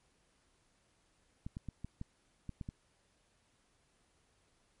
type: clicks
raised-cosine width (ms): 5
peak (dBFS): -29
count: 8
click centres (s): 1.465 / 1.569 / 1.687 / 1.846 / 2.014 / 2.493 / 2.612 / 2.689
effects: pink hiss -73 dBFS RMS until 4.8 s + MP3 48 kbps